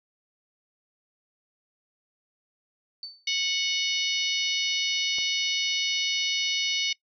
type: tone with exponential decay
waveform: sine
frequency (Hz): 4529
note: C#8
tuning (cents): +36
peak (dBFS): -32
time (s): 3.03-3.29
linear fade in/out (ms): 1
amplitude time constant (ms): 55
type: harmonic tone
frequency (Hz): 736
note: F#5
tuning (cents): -9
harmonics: 3 / 4 / 5 / 6 / 7 / 8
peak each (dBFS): -30 / -29 / -31 / -34 / -34 / -36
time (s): 3.27-6.93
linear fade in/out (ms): 5
type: click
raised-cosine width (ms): 1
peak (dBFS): -30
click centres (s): 5.185
effects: noise-tail reverb RT60 0.1 s tail -22 dB re dry